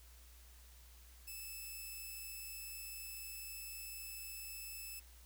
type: tone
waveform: 5% pulse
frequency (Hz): 2623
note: E7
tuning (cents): -9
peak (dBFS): -37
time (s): 1.27-5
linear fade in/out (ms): 10
effects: added 60 Hz sine -58 dBFS peak until 5.25 s + white hiss -64 dBFS RMS until 5.25 s